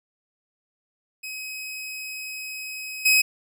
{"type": "tone with level steps", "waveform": "sawtooth", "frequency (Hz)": 2538, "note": "D#7", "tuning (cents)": 34, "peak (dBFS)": [-29, -12], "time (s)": [1.23, 3.22], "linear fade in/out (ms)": 10, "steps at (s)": 3.05, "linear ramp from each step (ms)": 10, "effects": []}